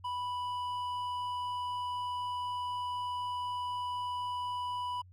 triangle tone with hard clipping, 987 Hz, B5, 1 cent flat, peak -35 dBFS, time 0.04-5.02 s, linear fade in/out 10 ms, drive 10 dB, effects added 91 Hz sine -53 dBFS peak until 5.12 s

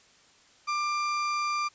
35% pulse tone, 1188 Hz, D6, 20 cents sharp, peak -25 dBFS, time 0.67-1.69 s, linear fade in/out 20 ms, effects white hiss -59 dBFS RMS until 1.74 s + resampled to 16000 Hz

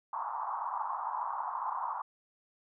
pink band-pass noise, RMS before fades -36 dBFS, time 0.13-2.02 s, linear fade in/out 5 ms, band 870 to 1100 Hz, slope 48 dB/octave, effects none

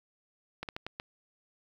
slowing click train, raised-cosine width 0.3 ms, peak -21 dBFS, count 5, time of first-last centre 0.63-0.999 s, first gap 58 ms, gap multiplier 1.32, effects 9-bit

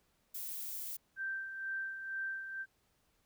violet noise, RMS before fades -42 dBFS, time 0.34-0.97 s, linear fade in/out 10 ms
sine tone with tremolo, 1566 Hz, G6, 2 cents flat, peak -35 dBFS, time 1.16-2.66 s, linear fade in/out 50 ms, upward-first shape sine, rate 2.1 Hz, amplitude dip 55%
effects pink hiss -75 dBFS RMS until 3.25 s

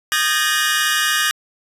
sawtooth tone cluster, 1230 / 1564 / 1696 / 1854 / 2889 Hz, D#6 / G6 / G#6 / A#6 / F#7, -20 / -4 / +36 / -10 / -42 cents, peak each -19 dBFS, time 0.12-1.31 s, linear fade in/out 0 ms, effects resampled to 32000 Hz

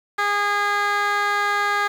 15% pulse tone with band-pass filter, 409.2 Hz, G#4, 26 cents flat, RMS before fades -21 dBFS, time 0.18-1.88 s, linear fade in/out 10 ms, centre 1700 Hz, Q 1.2, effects 7-bit

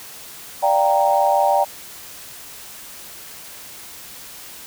sine chord, G minor seventh, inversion second, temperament equal, 587.3 / 698.5 / 784 / 932.3 Hz, D5 / F5 / G5 / Bb5, 0 / 0 / 0 / 0 cents, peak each -19 / -23 / -17 / -20 dBFS, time 0.62-1.65 s, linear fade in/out 20 ms, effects white hiss -38 dBFS RMS until 4.66 s

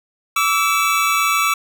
25% pulse tone pair together, 1147 / 1318.5 Hz, D6 / E6, -41 / 0 cents, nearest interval major second, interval 241 cents, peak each -14 dBFS, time 0.36-1.54 s, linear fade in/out 5 ms, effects none

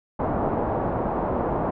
white low-pass noise, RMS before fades -25 dBFS, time 0.19-1.71 s, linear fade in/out 10 ms, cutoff 890 Hz, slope 24 dB/octave, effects none

